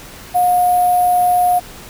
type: tone with sample-and-hold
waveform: sine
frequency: 718 Hz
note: F5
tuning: 48 cents sharp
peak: -10 dBFS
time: 0.34-1.6 s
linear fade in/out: 20 ms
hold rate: 11025 Hz
effects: pink hiss -36 dBFS RMS until 1.89 s